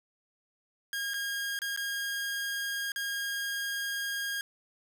sawtooth tone with dropouts, 1625 Hz, G#6, 38 cents flat, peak -28 dBFS, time 0.93-4.41 s, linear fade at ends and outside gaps 1 ms, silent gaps 1.136-1.141 / 1.59-1.618 / 1.763-1.774 / 2.919-2.96 s, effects none

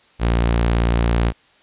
sawtooth tone, 58 Hz, A#1, 8 cents flat, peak -11 dBFS, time 0.19-1.33 s, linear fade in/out 50 ms, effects white hiss -54 dBFS RMS until 1.62 s + resampled to 8000 Hz

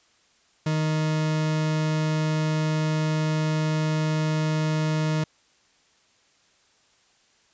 40% pulse tone, 155.56 Hz, D#3, in tune, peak -21 dBFS, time 0.66-5.24 s, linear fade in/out 5 ms, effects white hiss -62 dBFS RMS until 7.53 s + resampled to 16000 Hz

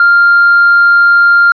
triangle tone with hard clipping, 1396.9 Hz, F6, in tune, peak -3 dBFS, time 0-1.52 s, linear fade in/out 2 ms, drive 2 dB, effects resampled to 11025 Hz

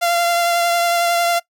sawtooth tone with vibrato, 689 Hz, F5, 24 cents flat, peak -11 dBFS, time 0.01-1.4 s, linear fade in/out 20 ms, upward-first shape triangle, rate 11 Hz, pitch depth 18 cents each way, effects noise-tail reverb RT60 0.1 s tail -20 dB re dry

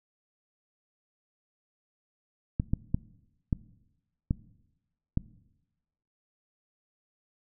clicks, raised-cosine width 5 ms, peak -13 dBFS, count 6, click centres 2.599 / 2.735 / 2.945 / 3.528 / 4.309 / 5.174 s, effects noise-tail reverb RT60 1.0 s tail -20 dB re dry

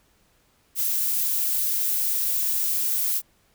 violet noise, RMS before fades -24 dBFS, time 0.75-3.22 s, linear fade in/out 50 ms, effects pink hiss -63 dBFS RMS until 3.54 s

